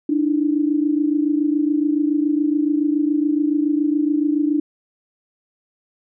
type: tone pair together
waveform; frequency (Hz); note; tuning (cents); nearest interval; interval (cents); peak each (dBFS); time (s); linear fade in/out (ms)
sine; 293.7 / 320.8; D4 / E4; 0 / -47; major second; 153; -17 / -21; 0.09-4.6; 5
effects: none